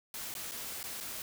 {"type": "noise with dropouts", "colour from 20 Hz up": "white", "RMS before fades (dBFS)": -41, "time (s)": [0.14, 1.22], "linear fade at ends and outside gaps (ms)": 1, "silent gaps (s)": [[0.34, 0.351], [0.512, 0.518], [0.83, 0.839], [1.003, 1.008]], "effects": []}